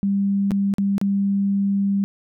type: tone with dropouts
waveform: sine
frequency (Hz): 198.4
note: G3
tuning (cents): +21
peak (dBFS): -17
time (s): 0.03-2.04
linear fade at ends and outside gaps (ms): 0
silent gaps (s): 0.508-0.517 / 0.739-0.783 / 0.981-1.014
effects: none